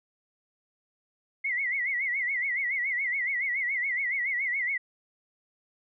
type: tone with vibrato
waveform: sine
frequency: 2066 Hz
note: C7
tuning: 22 cents flat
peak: -26 dBFS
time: 1.44-4.78 s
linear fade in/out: 10 ms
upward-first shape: sine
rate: 7.1 Hz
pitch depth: 130 cents each way
effects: none